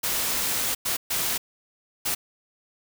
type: noise bursts at uneven times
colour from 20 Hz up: white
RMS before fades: -26 dBFS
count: 4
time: 0.03-0.75 / 0.85-0.97 / 1.1-1.38 / 2.05-2.15 s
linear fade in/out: 10 ms
effects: none